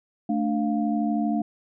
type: tone cluster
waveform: sine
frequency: 220.2 / 292.9 / 701 Hz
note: A3 / D4 / F5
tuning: +2 / -5 / +6 cents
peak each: -24 / -26 / -30 dBFS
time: 0.29-1.42 s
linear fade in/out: 5 ms
effects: none